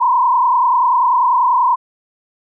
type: tone with frequency modulation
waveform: sine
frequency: 988 Hz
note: B5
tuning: in tune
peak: -10 dBFS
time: 0-1.76 s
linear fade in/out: 20 ms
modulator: 30.3 Hz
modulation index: 1.9
effects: none